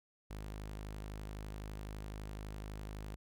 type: tone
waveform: sawtooth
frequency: 51.91 Hz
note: G#1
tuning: in tune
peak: -39 dBFS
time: 0.3-3.16 s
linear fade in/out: 10 ms
effects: none